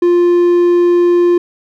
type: tone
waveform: triangle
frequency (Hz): 350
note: F4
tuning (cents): +4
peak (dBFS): -5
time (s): 0.02-1.38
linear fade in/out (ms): 5
effects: none